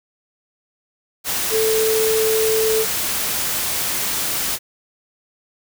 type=tone in noise; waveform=sine; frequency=440 Hz; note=A4; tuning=in tune; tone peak=-16 dBFS; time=1.5-2.86 s; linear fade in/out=50 ms; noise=white; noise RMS=-22 dBFS; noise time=1.24-4.59 s; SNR=+3 dB; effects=none